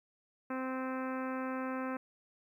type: harmonic tone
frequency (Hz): 260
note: C4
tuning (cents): -11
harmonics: 1 / 2 / 3 / 4 / 5 / 6 / 7 / 8 / 9 / 10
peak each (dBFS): -37 / -41 / -47 / -44 / -45 / -47 / -52 / -55 / -56 / -56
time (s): 0.5-1.97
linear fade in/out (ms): 5
effects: 12-bit